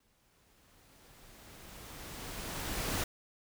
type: noise with exponential growth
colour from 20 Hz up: pink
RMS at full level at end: -33 dBFS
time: 0-3.04 s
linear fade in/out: 5 ms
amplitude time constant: 660 ms
effects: none